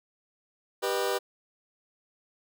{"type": "chord", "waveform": "sawtooth", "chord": "G augmented", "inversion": "none", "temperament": "just", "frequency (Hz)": [392, 490, 612.5], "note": ["G4", "B4", "D#5"], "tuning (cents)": [0, -14, -27], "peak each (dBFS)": [-26, -26, -30], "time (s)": [0.82, 1.19], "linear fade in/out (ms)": 20, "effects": []}